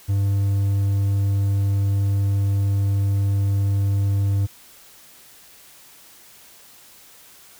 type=tone; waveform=triangle; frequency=99.4 Hz; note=G2; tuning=25 cents sharp; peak=-15 dBFS; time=0.08-4.47 s; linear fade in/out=20 ms; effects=white hiss -48 dBFS RMS until 7.59 s